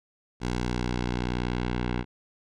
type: tone with low-pass filter sweep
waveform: 10% pulse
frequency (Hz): 60.9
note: B1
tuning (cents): -24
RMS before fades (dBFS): -29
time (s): 0.4-2.05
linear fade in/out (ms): 50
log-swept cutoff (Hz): 6500 to 2900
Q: 1
effects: none